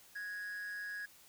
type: tone with amplitude modulation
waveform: triangle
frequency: 1661.2 Hz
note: G#6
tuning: in tune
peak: -36 dBFS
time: 0.15-1.06 s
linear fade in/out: 10 ms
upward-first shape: sine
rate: 192 Hz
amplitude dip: 50%
effects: white hiss -61 dBFS RMS until 1.28 s